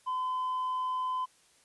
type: tone with tanh clipping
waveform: sine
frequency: 1019 Hz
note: C6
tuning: 46 cents flat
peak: -30 dBFS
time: 0.06-1.26 s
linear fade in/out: 20 ms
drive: 1 dB
effects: white hiss -64 dBFS RMS until 1.64 s + resampled to 24000 Hz

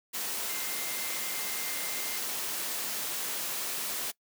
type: tone in noise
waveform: sine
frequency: 2093 Hz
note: C7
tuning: in tune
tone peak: -43 dBFS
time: 0.48-2.19 s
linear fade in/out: 20 ms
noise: white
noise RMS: -34 dBFS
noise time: 0.13-4.12 s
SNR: -12 dB
effects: noise-tail reverb RT60 0.1 s tail -22 dB re dry + high-pass 200 Hz 12 dB/octave

